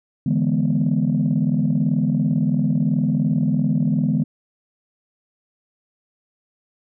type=chord; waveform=sine; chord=E dominant seventh; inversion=third; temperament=equal with one note detuned; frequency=146.83 / 164.81 / 207.7 / 245.8 Hz; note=D3 / E3 / G#3 / B3; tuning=0 / 0 / 0 / -8 cents; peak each=-21 dBFS; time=0.26-4.24 s; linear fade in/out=5 ms; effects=tanh soft clip ceiling -10 dBFS